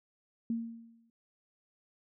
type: tone with exponential decay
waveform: sine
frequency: 229.9 Hz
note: A#3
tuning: 24 cents flat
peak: -28 dBFS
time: 0.5-1.1 s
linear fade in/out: 2 ms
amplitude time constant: 130 ms
effects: none